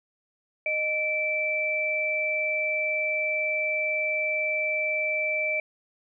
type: tone pair together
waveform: sine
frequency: 617 / 2329 Hz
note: D#5 / D7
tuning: -15 / -15 cents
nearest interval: octave + major seventh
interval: 2300 cents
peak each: -30 / -25 dBFS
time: 0.66-5.6 s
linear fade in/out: 2 ms
effects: none